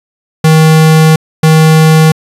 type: tone pair in turn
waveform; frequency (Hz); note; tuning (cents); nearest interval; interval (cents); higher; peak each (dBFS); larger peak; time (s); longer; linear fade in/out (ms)
square; 158.1 / 158.1; D#3 / D#3; +28 / +28; unison; 0; neither; -3; neither; 0.44-1.16 / 1.43-2.12; first; 5
effects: resampled to 32000 Hz